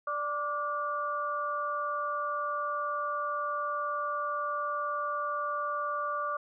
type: tone cluster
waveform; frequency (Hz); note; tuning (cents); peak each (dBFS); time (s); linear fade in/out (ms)
sine; 588 / 1170 / 1429; D5 / D6 / F6; +2 / -7 / +39; -37 / -31 / -39; 0.07-6.37; 5
effects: none